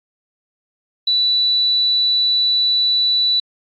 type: tone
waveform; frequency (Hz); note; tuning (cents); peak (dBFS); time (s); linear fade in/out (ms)
sine; 3960; B7; +4; -13; 1.07-3.4; 5
effects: AAC 64 kbps